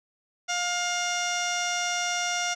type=tone with low-pass filter; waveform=15% pulse; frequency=708 Hz; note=F5; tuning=23 cents sharp; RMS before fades=-28 dBFS; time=0.48-2.55 s; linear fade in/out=20 ms; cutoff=5400 Hz; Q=7.6; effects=none